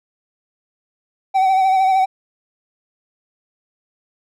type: tone with vibrato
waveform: triangle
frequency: 762 Hz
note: G5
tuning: 49 cents flat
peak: -10 dBFS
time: 1.34-2.06 s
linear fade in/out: 20 ms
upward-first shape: sine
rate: 13 Hz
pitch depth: 35 cents each way
effects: none